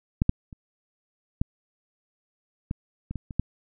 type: clicks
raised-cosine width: 5 ms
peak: -8 / -6 / -29 / -11 / -16 / -20 / -19 / -24 / -10 dBFS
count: 9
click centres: 0.219 / 0.294 / 0.528 / 1.415 / 2.711 / 3.11 / 3.157 / 3.308 / 3.396 s
effects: none